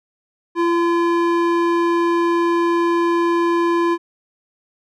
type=tone with band-pass filter; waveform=square; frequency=341.1 Hz; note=F4; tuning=41 cents flat; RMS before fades=-17 dBFS; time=0.55-3.98 s; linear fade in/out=50 ms; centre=740 Hz; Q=1.1; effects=none